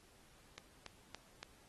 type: click train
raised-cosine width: 0.2 ms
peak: -28 dBFS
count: 4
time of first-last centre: 0.58-1.43 s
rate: 3.53 Hz
effects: pink hiss -66 dBFS RMS until 1.68 s + AAC 32 kbps